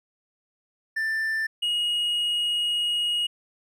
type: tone pair in turn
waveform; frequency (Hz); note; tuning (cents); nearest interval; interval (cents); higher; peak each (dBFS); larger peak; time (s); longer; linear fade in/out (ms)
triangle; 1776 / 2884; A6 / F#7; +16 / -45; minor sixth; 839; second; -22 / -21; second; 0.96-1.47 / 1.62-3.27; second; 10
effects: none